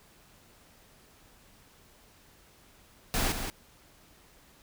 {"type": "noise with echo", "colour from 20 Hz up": "pink", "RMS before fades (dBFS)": -28, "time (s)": [3.14, 3.32], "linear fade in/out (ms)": 0, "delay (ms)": 180, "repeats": 1, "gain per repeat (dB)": -7, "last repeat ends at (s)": 3.5, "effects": ["pink hiss -59 dBFS RMS until 4.62 s"]}